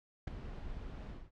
brown noise with ADSR envelope, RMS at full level -32 dBFS, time 0.27-1.31 s, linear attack 7 ms, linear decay 8 ms, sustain -12 dB, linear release 210 ms, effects low-pass 4000 Hz 12 dB/octave

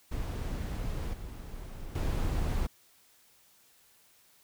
brown noise with level steps, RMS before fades -34 / -42 / -30 dBFS, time 0.11-2.67 s, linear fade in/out 10 ms, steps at 1.13 / 1.95 s, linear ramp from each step 5 ms, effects white hiss -63 dBFS RMS until 4.43 s

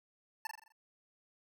25% pulse tone with echo, 884 Hz, A5, 8 cents sharp, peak -33 dBFS, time 0.45-0.47 s, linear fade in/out 2 ms, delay 42 ms, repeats 6, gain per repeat -5 dB, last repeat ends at 0.722 s, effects none

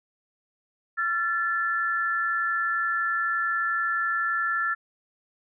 sine tone pair together, 1361 / 1744.2 Hz, F6 / A6, -45 / -16 cents, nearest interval major third, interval 429 cents, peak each -26 dBFS, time 0.97-4.75 s, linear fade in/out 20 ms, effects none

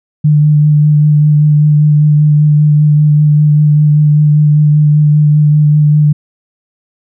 sine tone with vibrato, 149.8 Hz, D3, 35 cents sharp, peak -4 dBFS, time 0.24-6.13 s, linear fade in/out 10 ms, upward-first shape sine, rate 5.1 Hz, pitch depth 16 cents each way, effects none

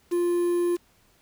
triangle tone with quantisation, 349.2 Hz, F4, in tune, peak -19 dBFS, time 0.11-0.77 s, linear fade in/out 20 ms, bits 7, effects pink hiss -62 dBFS RMS until 1.21 s

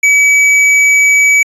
sine tone with tanh clipping, 2283 Hz, D7, 50 cents flat, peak -7 dBFS, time 0.03-1.43 s, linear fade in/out 5 ms, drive 13 dB, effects resampled to 24000 Hz

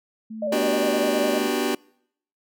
sine tone, 220 Hz, A3, in tune, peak -32 dBFS, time 0.3-1.49 s, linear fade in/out 10 ms
sine tone with vibrato, 592 Hz, D5, 14 cents sharp, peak -23 dBFS, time 0.42-1.38 s, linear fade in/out 5 ms, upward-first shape square, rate 9.8 Hz, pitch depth 52 cents each way
sawtooth chord, G major seventh, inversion first, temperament just, 245 / 294 / 367.5 / 392 Hz, B3 / D4 / F#4 / G4, -14 / +2 / -12 / 0 cents, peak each -23 dBFS, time 0.52-1.75 s, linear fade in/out 5 ms
effects noise-tail reverb RT60 0.7 s tail -26 dB re dry

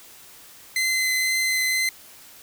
sawtooth tone with vibrato, 2052 Hz, C7, 34 cents flat, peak -17 dBFS, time 0.76-1.89 s, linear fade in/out 2 ms, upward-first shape triangle, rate 2 Hz, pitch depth 11 cents each way, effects white hiss -47 dBFS RMS until 2.42 s

